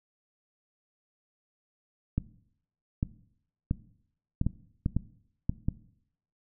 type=clicks; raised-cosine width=5 ms; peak=-14 dBFS; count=9; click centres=2.18 / 3.029 / 3.711 / 4.414 / 4.466 / 4.861 / 4.966 / 5.495 / 5.685 s; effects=noise-tail reverb RT60 0.7 s tail -18 dB re dry